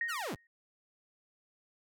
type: tone with exponential decay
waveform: sine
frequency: 1864.7 Hz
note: A#6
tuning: in tune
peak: -29 dBFS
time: 0.01-0.47 s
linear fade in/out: 2 ms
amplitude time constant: 100 ms
type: linear sweep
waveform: sawtooth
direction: down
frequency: 1568 to 43.23 Hz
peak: -32 dBFS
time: 0.08-0.36 s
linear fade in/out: 20 ms
effects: none